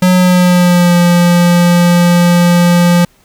square tone with pitch glide, 182.6 to 174.56 Hz, F#3 to F3, -23 to -1 cents, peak -6 dBFS, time 0.02-3.05 s, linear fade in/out 5 ms, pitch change -78 cents, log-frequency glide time 0.13-0.96 s, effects pink hiss -50 dBFS RMS until 3.24 s

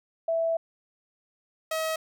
sine / sawtooth tone pair in turn, 659.3 / 638.3 Hz, E5 / D#5, 0 / +44 cents, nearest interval minor second, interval 56 cents, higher first, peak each -23 dBFS, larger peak neither, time 0.28-0.57 / 1.71-1.96 s, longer first, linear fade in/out 5 ms, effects none

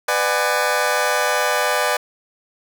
20% pulse chord, G# half-diminished seventh, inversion first, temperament just, 498.4 / 598 / 747.5 / 830.6 Hz, B4 / D5 / F#5 / G#5, +16 / +31 / +17 / 0 cents, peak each -18 / -16 / -20 / -19 dBFS, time 0.08-1.97 s, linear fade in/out 5 ms, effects none

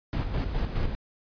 brown noise with tremolo, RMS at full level -26 dBFS, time 0.13-0.95 s, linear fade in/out 0 ms, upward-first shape square, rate 4.8 Hz, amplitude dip 50%, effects resampled to 11025 Hz

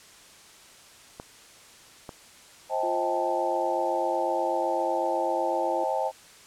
clicks, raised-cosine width 1 ms, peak -23 dBFS, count 2, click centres 1.199 / 2.092 s
sine chord, A half-diminished seventh, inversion first, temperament just, 528 / 633.6 / 792 / 880 Hz, C5 / Eb5 / G5 / A5, +16 / +31 / +18 / 0 cents, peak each -30 dBFS, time 2.69-6.12 s, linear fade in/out 50 ms
sine tone with pitch glide, 349.2 to 342 Hz, F4 to F4, 0 to -36 cents, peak -32 dBFS, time 2.83-5.84 s, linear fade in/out 5 ms, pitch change -36 cents, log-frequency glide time 3.19-4.87 s
effects white hiss -51 dBFS RMS until 6.46 s + low-pass 9000 Hz 12 dB/octave

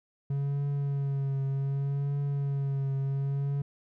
triangle tone with vibrato, 139.1 Hz, C#3, 6 cents sharp, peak -25 dBFS, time 0.3-3.62 s, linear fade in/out 5 ms, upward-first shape triangle, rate 0.66 Hz, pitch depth 40 cents each way, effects none

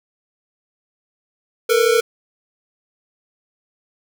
square tone pair together, 448.7 / 482 Hz, A4 / B4, +34 / -42 cents, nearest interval minor second, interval 124 cents, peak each -16 / -17 dBFS, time 1.69-2.01 s, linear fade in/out 10 ms, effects none

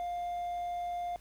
triangle tone with hard clipping, 703 Hz, F5, 11 cents sharp, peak -34 dBFS, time 0-1.16 s, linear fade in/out 0 ms, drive 5 dB, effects added 50 Hz sine -56 dBFS peak until 1.2 s + pink hiss -62 dBFS RMS until 1.2 s

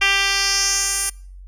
10% pulse tone with band-pass filter sweep, 394.3 Hz, G4, 10 cents sharp, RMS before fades -19 dBFS, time 0.01-1.1 s, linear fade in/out 10 ms, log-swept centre 2900 to 9500 Hz, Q 2.5, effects noise-tail reverb RT60 0.5 s tail -24 dB re dry + added 46 Hz sine -36 dBFS peak until 1.47 s

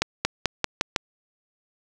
accelerating click train, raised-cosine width 0.2 ms, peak -3 dBFS, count 6, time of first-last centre 0.02-0.962 s, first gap 230 ms, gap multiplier 0.9, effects none

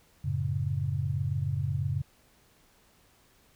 sine chord, F# minor, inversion none, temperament just, 92.5 / 111 / 138.75 Hz, F#2 / A2 / C#3, 0 / +16 / +2 cents, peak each -32 / -33 / -30 dBFS, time 0.24-2.02 s, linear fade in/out 10 ms, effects pink hiss -63 dBFS RMS until 3.55 s

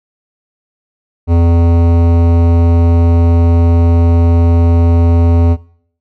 sine tone with hard clipping, 84.6 Hz, E2, 45 cents sharp, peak -8 dBFS, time 1.27-5.57 s, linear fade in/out 50 ms, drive 16 dB, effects noise-tail reverb RT60 0.6 s tail -21 dB re dry

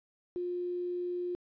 sine tone with quantisation, 355.1 Hz, F4, 29 cents sharp, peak -32 dBFS, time 0.36-1.35 s, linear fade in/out 0 ms, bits 10, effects resampled to 11025 Hz

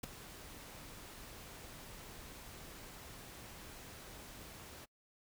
pink noise with ADSR envelope, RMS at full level -38 dBFS, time 0.03-4.86 s, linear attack 9 ms, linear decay 6 ms, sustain -14 dB, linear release 24 ms, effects noise-tail reverb RT60 0.1 s tail -25 dB re dry

